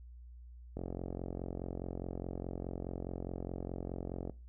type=click train; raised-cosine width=2 ms; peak=-26 dBFS; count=159; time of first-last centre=0.77-4.297 s; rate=44.8 Hz; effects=noise-tail reverb RT60 0.3 s tail -22 dB re dry + added 60 Hz sine -49 dBFS peak until 4.48 s